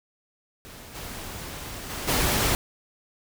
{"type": "noise with level steps", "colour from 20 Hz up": "pink", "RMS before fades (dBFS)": [-44, -37, -33, -23], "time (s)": [0.65, 2.55], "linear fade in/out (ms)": 0, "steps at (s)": [0.94, 1.89, 2.07], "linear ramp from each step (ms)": 20, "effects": []}